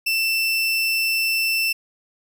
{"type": "tone", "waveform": "30% pulse", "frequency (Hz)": 2670, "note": "E7", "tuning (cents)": 22, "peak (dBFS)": -16, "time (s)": [0.06, 1.73], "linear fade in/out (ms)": 10, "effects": []}